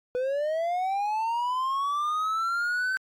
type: linear sweep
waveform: triangle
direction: up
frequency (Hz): 490.8 to 1543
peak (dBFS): -23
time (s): 0.15-2.97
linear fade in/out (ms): 0
effects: AAC 48 kbps